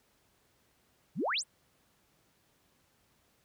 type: exponential sweep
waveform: sine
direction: up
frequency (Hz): 121.5 to 10010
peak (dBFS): -29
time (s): 1.15-1.44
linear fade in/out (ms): 50
effects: pink hiss -70 dBFS RMS until 3.44 s + high-pass 60 Hz 12 dB/octave